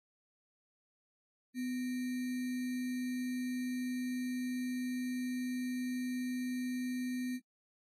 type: tone with sample-and-hold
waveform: sine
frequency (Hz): 251.1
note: B3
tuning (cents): +29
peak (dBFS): -34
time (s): 1.54-7.4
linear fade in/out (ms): 50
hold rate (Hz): 2100
effects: noise-tail reverb RT60 0.1 s tail -21 dB re dry + AAC 48 kbps